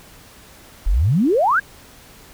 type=exponential sweep; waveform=sine; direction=up; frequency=35 to 1700 Hz; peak=-13 dBFS; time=0.86-1.6 s; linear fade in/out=10 ms; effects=pink hiss -45 dBFS RMS until 2.33 s